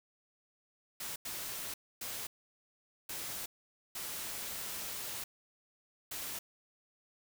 white noise bursts at uneven times, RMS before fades -41 dBFS, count 6, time 1-1.16 / 1.25-1.74 / 2.01-2.27 / 3.09-3.46 / 3.95-5.24 / 6.11-6.39 s, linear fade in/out 5 ms, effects none

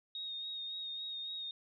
sine tone with vibrato, 3729 Hz, A#7, in tune, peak -39 dBFS, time 0.15-1.51 s, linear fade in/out 2 ms, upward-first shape sine, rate 3.6 Hz, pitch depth 25 cents each way, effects none

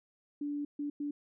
sine tone bursts at uneven times, 290.4 Hz, D4, 19 cents flat, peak -33 dBFS, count 3, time 0.41-0.65 / 0.79-0.9 / 1-1.11 s, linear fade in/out 5 ms, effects none

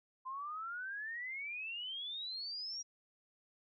sine exponential sweep, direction up, 1025 to 5760 Hz, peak -40 dBFS, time 0.25-2.83 s, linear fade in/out 20 ms, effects none

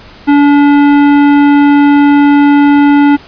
triangle tone with hard clipping, 287.3 Hz, D4, 38 cents flat, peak -5 dBFS, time 0.27-3.17 s, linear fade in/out 20 ms, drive 18 dB, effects pink hiss -35 dBFS RMS until 3.27 s + resampled to 11025 Hz

